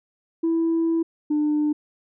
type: tone pair in turn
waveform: sine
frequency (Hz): 329.6 / 299.5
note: E4 / D4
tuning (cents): 0 / +34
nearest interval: major second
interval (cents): 166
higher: first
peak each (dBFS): -17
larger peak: neither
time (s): 0.43-1.03 / 1.3-1.73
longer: first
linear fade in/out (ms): 10
effects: tanh soft clip ceiling -16 dBFS